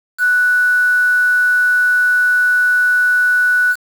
sine tone with quantisation, 1480 Hz, F#6, in tune, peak -10 dBFS, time 0.18-3.76 s, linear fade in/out 50 ms, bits 5, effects none

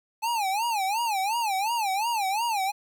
square tone with vibrato, 849 Hz, G#5, 38 cents sharp, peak -25 dBFS, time 0.22-2.72 s, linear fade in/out 20 ms, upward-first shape sine, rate 2.8 Hz, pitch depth 200 cents each way, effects 10-bit

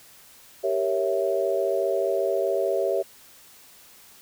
sine chord, G diminished seventh, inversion none, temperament equal, 392 / 466.2 / 554.4 / 659.3 Hz, G4 / Bb4 / Db5 / Fb5, 0 / 0 / 0 / 0 cents, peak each -26 / -30 / -26 / -27 dBFS, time 0.63-3.03 s, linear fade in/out 20 ms, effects white hiss -51 dBFS RMS until 4.21 s

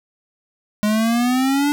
square exponential sweep, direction up, 207.7 to 294.1 Hz, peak -16 dBFS, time 0.83-1.72 s, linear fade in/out 0 ms, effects none

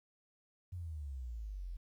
sine exponential sweep, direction down, 92.5 to 41.2 Hz, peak -40 dBFS, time 0.72-1.77 s, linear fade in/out 10 ms, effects 12-bit

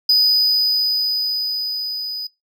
triangle tone with level ramp, 4978 Hz, D#8, in tune, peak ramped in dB -9 to -23 dBFS, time 0.09-2.27 s, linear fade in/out 5 ms, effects noise-tail reverb RT60 0.2 s tail -23 dB re dry

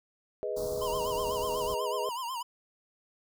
sine chord, G# minor, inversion none, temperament equal with one note detuned, 415.3 / 493.9 / 626.2 Hz, G#4 / B4 / D#5, 0 / 0 / +11 cents, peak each -35 dBFS, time 0.43-2.09 s, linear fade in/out 0 ms
pink band-stop noise, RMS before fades -41 dBFS, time 0.56-1.75 s, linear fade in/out 10 ms, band 1200 to 4200 Hz, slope 48 dB/octave
square tone with vibrato, 987.8 Hz, B5, in tune, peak -34 dBFS, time 0.81-2.43 s, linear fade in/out 10 ms, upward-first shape sine, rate 8.1 Hz, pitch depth 120 cents each way
effects none

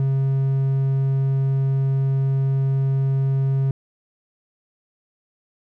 triangle tone, 135.2 Hz, C#3, 43 cents flat, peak -15 dBFS, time 0-3.71 s, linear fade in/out 2 ms, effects none

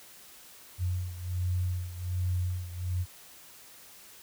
sine beating tone pair, 89.8 / 91.1 Hz, F2 / F#2, +49 / -26 cents, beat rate 1.3 Hz, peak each -30 / -34 dBFS, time 0.78-3.06 s, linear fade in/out 50 ms, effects white hiss -52 dBFS RMS until 4.22 s

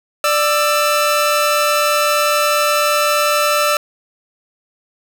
sawtooth tone pair together, 592 / 1329 Hz, D5 / E6, +14 / +14 cents, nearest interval octave + major second, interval 1400 cents, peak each -12 dBFS, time 0.24-3.77 s, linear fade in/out 2 ms, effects none

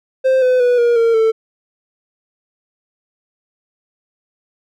triangle tone with pitch steps, 523.3 / 506.6 / 490.5 / 474.9 / 459.8 / 445.2 Hz, C5 / B4 / B4 / A#4 / A#4 / A4, 0 / +44 / -12 / +32 / -24 / +20 cents, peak -8 dBFS, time 0.24-1.32 s, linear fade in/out 20 ms, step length 180 ms, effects none

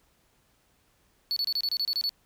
triangle tone bursts, 4435 Hz, C#8, in tune, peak -24 dBFS, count 10, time 1.31-2.093 s, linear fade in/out 0 ms, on 54 ms, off 27 ms, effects pink hiss -67 dBFS RMS until 2.25 s

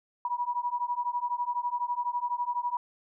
sine beating tone pair, 964 / 976 Hz, B5 / B5, -42 / -21 cents, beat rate 12 Hz, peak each -31 dBFS, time 0.25-2.77 s, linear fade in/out 2 ms, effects none

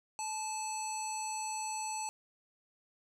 square tone with low-pass filter, 870 Hz, A5, 20 cents flat, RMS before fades -38 dBFS, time 0.19-2.09 s, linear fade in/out 0 ms, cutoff 7900 Hz, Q 6.2, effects none

